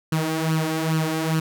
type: tone with flanger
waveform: sawtooth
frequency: 159.3 Hz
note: D#3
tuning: 41 cents sharp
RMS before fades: -23 dBFS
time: 0.12-1.4 s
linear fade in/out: 5 ms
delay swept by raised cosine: 0.68 to 3.78 ms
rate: 2.4 Hz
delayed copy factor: +0.65
effects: none